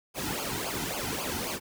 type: noise with flanger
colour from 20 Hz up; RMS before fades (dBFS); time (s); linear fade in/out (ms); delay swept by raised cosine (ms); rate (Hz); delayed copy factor
pink; -33; 0.14-1.6; 50; 0.52 to 1.82; 3.7; -0.85
effects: none